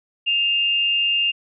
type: tone pair together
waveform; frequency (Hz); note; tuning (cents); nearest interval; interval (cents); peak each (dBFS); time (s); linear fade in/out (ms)
sine; 2565 / 2795; E7 / F7; -48 / +1; minor second; 149; -28 / -17; 0.26-1.32; 20
effects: none